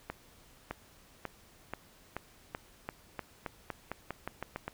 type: accelerating click train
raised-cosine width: 0.5 ms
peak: -21 dBFS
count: 16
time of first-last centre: 0.1-4.68 s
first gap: 610 ms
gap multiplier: 0.89
effects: pink hiss -60 dBFS RMS until 4.73 s